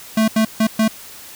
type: tone bursts at uneven times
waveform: square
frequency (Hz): 220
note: A3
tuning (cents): 0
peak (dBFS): -13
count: 4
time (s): 0.17-0.28 / 0.36-0.45 / 0.6-0.67 / 0.79-0.88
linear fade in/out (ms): 5
effects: white hiss -38 dBFS RMS until 1.35 s